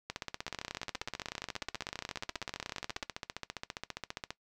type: two click trains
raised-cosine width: 0.2 ms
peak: -20 / -19 dBFS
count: 58 / 49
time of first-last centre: 0.48-4.306 / 0.1-3.027 s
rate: 14.9 / 16.4 Hz
effects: noise-tail reverb RT60 0.1 s tail -18 dB re dry